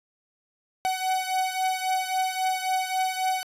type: beating tone pair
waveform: 45% pulse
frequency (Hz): 749 / 752.7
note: F#5 / F#5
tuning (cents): +21 / +29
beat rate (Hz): 3.7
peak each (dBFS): -26 / -29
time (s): 0.85-3.43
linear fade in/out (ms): 0
effects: resampled to 32000 Hz